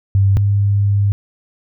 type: tone pair in turn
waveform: sine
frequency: 98.2 / 100.84 Hz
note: G2 / G2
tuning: +4 / +49 cents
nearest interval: unison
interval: 45 cents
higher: second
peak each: -9 / -11 dBFS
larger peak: first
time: 0.15-0.37 / 0.37-1.12 s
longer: second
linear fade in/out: 0 ms
effects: none